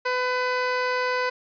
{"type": "tone", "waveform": "15% pulse", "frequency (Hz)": 502, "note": "B4", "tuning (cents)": 28, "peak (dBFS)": -16, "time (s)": [0.05, 1.3], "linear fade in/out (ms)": 10, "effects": ["resampled to 11025 Hz", "9-bit"]}